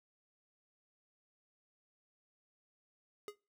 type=tone with exponential decay; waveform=square; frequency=415.3 Hz; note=G#4; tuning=in tune; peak=-39 dBFS; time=3.28-3.36 s; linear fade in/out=1 ms; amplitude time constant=17 ms; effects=noise-tail reverb RT60 0.3 s tail -22 dB re dry